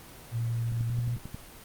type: tone with pitch glide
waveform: sine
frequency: 116.54 to 119.89 Hz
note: A#2 to A#2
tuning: 0 to +49 cents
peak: -27 dBFS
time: 0.31-1.19 s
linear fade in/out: 50 ms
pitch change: +49 cents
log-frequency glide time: 0.87-0.93 s
type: click train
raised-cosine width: 5 ms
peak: -25 dBFS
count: 8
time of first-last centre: 0.72-1.345 s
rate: 11.2 Hz
effects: pink hiss -48 dBFS RMS until 1.64 s + Opus 24 kbps